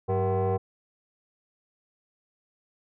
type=tone with frequency modulation; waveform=sine; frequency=186.9 Hz; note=F#3; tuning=18 cents sharp; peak=-21 dBFS; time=0.08-0.58 s; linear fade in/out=20 ms; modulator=287 Hz; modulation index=2; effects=tanh soft clip ceiling -20 dBFS